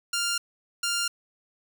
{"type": "tone pair in turn", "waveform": "10% pulse", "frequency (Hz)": [1396.9, 1396.9], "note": ["F6", "F6"], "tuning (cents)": [0, 0], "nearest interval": "unison", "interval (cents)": 0, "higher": "neither", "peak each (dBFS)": -17, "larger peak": "neither", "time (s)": [[0.13, 0.38], [0.83, 1.08]], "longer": "neither", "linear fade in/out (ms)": 5, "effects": []}